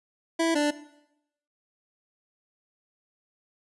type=tone pair in turn; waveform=25% pulse; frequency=329.6 / 294.3 Hz; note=E4 / D4; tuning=0 / +4 cents; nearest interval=major second; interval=196 cents; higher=first; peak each=-18 dBFS; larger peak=neither; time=0.39-0.55 / 0.55-0.71 s; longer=neither; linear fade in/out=10 ms; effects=noise-tail reverb RT60 0.8 s tail -17 dB re dry + resampled to 24000 Hz